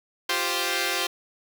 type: chord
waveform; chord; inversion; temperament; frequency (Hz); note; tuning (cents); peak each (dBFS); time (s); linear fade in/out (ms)
5% pulse; F suspended second; none; equal; 349.2 / 392 / 523.3; F4 / G4 / C5; 0 / 0 / 0; -17; 0.29-1.07; 5
effects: none